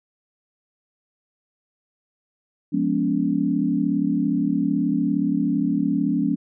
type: chord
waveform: sine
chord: C# dominant seventh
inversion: first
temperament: equal with one note detuned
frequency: 174.61 / 207.7 / 246.9 / 284.5 Hz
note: E#3 / G#3 / B3 / C#4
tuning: 0 / 0 / 0 / +45 cents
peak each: -26 / -25 / -25 / -22 dBFS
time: 2.72-6.36 s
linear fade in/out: 20 ms
effects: none